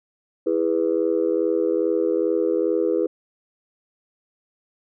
sine chord, E major, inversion none, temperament just, 329.6 / 412 / 494.4 Hz, E4 / G#4 / B4, 0 / -14 / +2 cents, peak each -22 dBFS, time 0.46-3.07 s, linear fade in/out 10 ms, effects tanh soft clip ceiling -10 dBFS

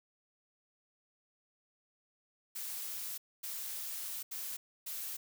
blue noise bursts at uneven times, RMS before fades -41 dBFS, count 4, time 2.55-3.18 / 3.43-4.23 / 4.31-4.57 / 4.86-5.17 s, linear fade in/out 10 ms, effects none

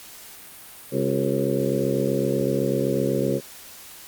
harmonic tone with a mistuned harmonic, 67.9 Hz, C#2, 35 cents flat, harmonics 2 / 3 / 4 / 5 / 6 / 7 / 8, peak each -28 / -28 / -28 / -28 / -28 / -28 / -28 dBFS, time 0.91-3.41 s, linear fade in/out 50 ms, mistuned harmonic 5, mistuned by +74 cents, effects white hiss -43 dBFS RMS until 4.07 s + Opus 48 kbps

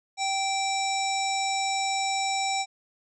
harmonic tone, 778 Hz, G5, 13 cents flat, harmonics 1 / 3 / 5 / 7 / 9 / 10, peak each -27 / -32 / -34 / -35 / -37 / -37 dBFS, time 0.17-2.66 s, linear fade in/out 50 ms, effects none

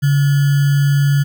sine tone with sample-and-hold, 141.6 Hz, C#3, 37 cents sharp, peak -10 dBFS, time 0.02-1.24 s, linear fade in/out 20 ms, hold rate 1575 Hz, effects none

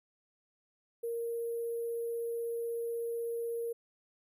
sine tone with sample-and-hold, 466.2 Hz, A#4, in tune, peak -33 dBFS, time 1.03-3.73 s, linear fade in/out 10 ms, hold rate 11025 Hz, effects none

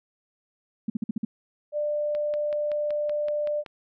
sine tone bursts, 220 Hz, A3, in tune, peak -23 dBFS, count 6, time 0.88-1.25 s, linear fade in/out 5 ms, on 20 ms, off 50 ms
sine tone, 594 Hz, D5, 20 cents sharp, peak -24 dBFS, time 1.72-3.64 s, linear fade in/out 50 ms
click train, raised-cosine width 0.3 ms, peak -25 dBFS, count 9, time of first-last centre 2.15-3.662 s, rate 5.29 Hz
effects none

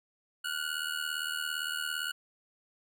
25% pulse ring-modulated tone, 1454 Hz, F#6, 31 cents flat, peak -26 dBFS, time 0.44-2.12 s, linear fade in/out 10 ms, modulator 38.8 Hz, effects none

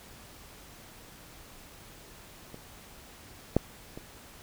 clicks, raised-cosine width 2 ms, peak -30 / -8 / -27 dBFS, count 3, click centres 2.544 / 3.566 / 3.975 s, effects pink hiss -51 dBFS RMS until 4.42 s

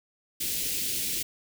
white band-stop noise, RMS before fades -30 dBFS, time 0.4-1.23 s, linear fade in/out 10 ms, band 430 to 2300 Hz, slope 24 dB/octave, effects none

